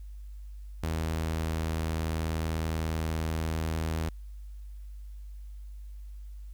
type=tone; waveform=sawtooth; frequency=80.3 Hz; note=E2; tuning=45 cents flat; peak=-25 dBFS; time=0.83-4.09 s; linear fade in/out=5 ms; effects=added 50 Hz sine -40 dBFS peak until 6.53 s + white hiss -69 dBFS RMS until 6.53 s